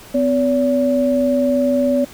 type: tone pair together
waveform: sine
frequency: 254 / 570.2 Hz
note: B3 / C#5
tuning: +49 / +49 cents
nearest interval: octave + major second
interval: 1400 cents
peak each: -16 / -16 dBFS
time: 0.14-2.05 s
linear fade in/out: 10 ms
effects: pink hiss -40 dBFS RMS until 2.13 s